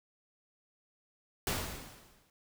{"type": "noise with exponential decay", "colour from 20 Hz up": "pink", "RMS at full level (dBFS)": -31, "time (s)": [1.47, 2.3], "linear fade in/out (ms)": 1, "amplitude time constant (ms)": 180, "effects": []}